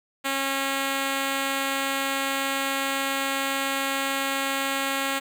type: tone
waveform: 5% pulse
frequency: 272.7 Hz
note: C#4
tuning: 28 cents flat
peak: -13 dBFS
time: 0.24-5.2 s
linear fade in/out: 20 ms
effects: none